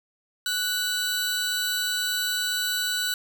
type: tone pair together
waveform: sawtooth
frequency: 1483 / 3954 Hz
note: F#6 / B7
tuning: +4 / +1 cents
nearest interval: octave + perfect fourth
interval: 1697 cents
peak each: -24 dBFS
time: 0.46-3.14 s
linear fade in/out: 2 ms
effects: none